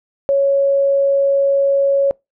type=tone; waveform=sine; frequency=554.4 Hz; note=C#5; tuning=in tune; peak=-11 dBFS; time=0.29-2.11 s; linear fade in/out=0 ms; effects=noise-tail reverb RT60 0.2 s tail -25 dB re dry